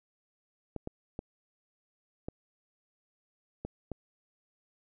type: clicks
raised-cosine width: 2 ms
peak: -23 dBFS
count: 6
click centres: 0.763 / 0.874 / 1.191 / 2.285 / 3.65 / 3.917 s
effects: none